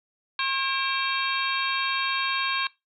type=harmonic tone with a mistuned harmonic; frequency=538 Hz; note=C5; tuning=48 cents sharp; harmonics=2 / 3 / 4 / 5 / 6 / 7 / 8; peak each=-29 / -31 / -32 / -33 / -34 / -34 / -35 dBFS; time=0.39-2.67 s; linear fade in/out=2 ms; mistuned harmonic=4; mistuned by=+140 cents; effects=noise-tail reverb RT60 0.2 s tail -20 dB re dry